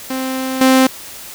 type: tone with level steps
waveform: sawtooth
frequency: 261.6 Hz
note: C4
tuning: in tune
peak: -15 / -4 dBFS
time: 0.1-0.87 s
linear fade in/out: 5 ms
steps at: 0.61 s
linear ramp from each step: 2 ms
effects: white hiss -33 dBFS RMS until 1.34 s